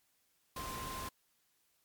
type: tone in noise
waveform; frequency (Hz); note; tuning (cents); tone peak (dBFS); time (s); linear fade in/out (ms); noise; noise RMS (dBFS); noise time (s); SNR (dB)
sine; 1046.5; C6; 0; -43; 0.56-1.09; 5; pink; -44; 0.56-1.09; -2
effects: white hiss -75 dBFS RMS until 1.84 s + MP3 96 kbps